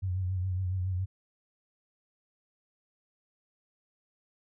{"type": "tone with vibrato", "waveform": "sine", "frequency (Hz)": 92.5, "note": "F#2", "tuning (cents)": 0, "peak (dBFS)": -28, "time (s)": [0.02, 1.06], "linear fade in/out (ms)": 20, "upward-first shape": "triangle", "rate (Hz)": 7.2, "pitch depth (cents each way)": 63, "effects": []}